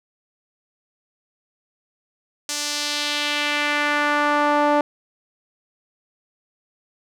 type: tone with band-pass filter sweep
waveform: sawtooth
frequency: 293.7 Hz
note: D4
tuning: in tune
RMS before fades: -21 dBFS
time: 2.49-4.81 s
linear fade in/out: 2 ms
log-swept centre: 6500 to 760 Hz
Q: 1.5
effects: none